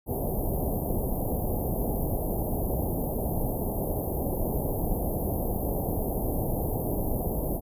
pink band-stop noise, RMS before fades -28 dBFS, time 0.06-7.61 s, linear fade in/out 50 ms, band 800 to 12000 Hz, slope 48 dB/octave, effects resampled to 32000 Hz

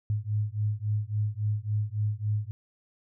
sine beating tone pair, 103.83 / 107.43 Hz, G#2 / A2, 0 / -41 cents, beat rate 3.6 Hz, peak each -29 dBFS, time 0.1-2.51 s, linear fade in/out 0 ms, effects none

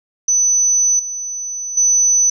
sine tone with level steps, 6000 Hz, F#8, 23 cents sharp, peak -11 / -22 / -10 dBFS, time 0.28-2.3 s, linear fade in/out 5 ms, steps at 0.99 / 1.77 s, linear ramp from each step 5 ms, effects none

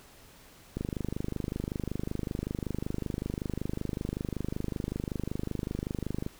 click train, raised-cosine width 3 ms, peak -19 dBFS, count 140, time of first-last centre 0.77-6.264 s, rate 25.3 Hz, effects pink hiss -55 dBFS RMS until 6.39 s

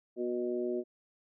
harmonic tone with a mistuned harmonic, 121.7 Hz, B2, 25 cents flat, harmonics 2 / 3 / 4 / 5, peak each -38 / -32 / -43 / -40 dBFS, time 0.16-0.84 s, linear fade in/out 50 ms, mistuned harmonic 5, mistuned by +17 cents, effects none

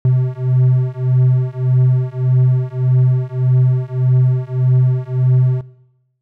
triangle beating tone pair, 126.8 / 128.5 Hz, B2 / C3, +46 / -31 cents, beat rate 1.7 Hz, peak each -13 / -13 dBFS, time 0.05-5.61 s, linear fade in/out 2 ms, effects noise-tail reverb RT60 0.9 s tail -18 dB re dry

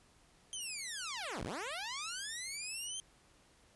10% pulse linear two-way sweep, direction down then up, 3175 to 32 to 3175 Hz, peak -31 dBFS, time 0.53-3 s, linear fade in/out 0 ms, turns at 1.43 s, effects pink hiss -66 dBFS RMS until 3.75 s + resampled to 24000 Hz

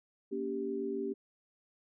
sine chord, G diminished, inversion first, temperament just, 235.2 / 282.2 / 392 Hz, Bb3 / Db4 / G4, +16 / +31 / 0 cents, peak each -40 / -39 / -35 dBFS, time 0.31-1.14 s, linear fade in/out 20 ms, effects none

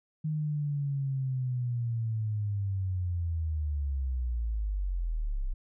sine linear sweep, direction down, 155.9 to 30.6 Hz, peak -28 dBFS, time 0.24-5.54 s, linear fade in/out 10 ms, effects none

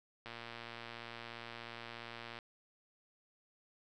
click train, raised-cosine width 0.3 ms, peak -30 dBFS, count 250, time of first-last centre 0.26-2.388 s, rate 117 Hz, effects none

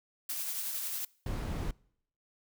blue noise with tremolo, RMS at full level -35 dBFS, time 0.29-1.05 s, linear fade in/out 5 ms, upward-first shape sine, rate 11 Hz, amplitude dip 30%
brown noise, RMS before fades -35 dBFS, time 1.26-1.71 s, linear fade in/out 2 ms
effects noise-tail reverb RT60 0.7 s tail -25 dB re dry

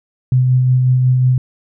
sine tone with tremolo, 127.5 Hz, C3, 44 cents flat, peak -8 dBFS, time 0.32-1.38 s, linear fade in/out 2 ms, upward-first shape sine, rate 5.5 Hz, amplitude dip 25%, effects none

